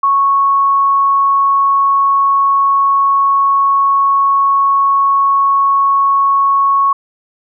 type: tone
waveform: sine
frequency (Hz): 1105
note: C#6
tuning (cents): -6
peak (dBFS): -8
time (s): 0.03-6.93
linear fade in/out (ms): 5
effects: none